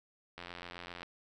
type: click train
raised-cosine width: 0.3 ms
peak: -28 dBFS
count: 58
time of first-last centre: 0.38-1.031 s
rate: 87.6 Hz
effects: none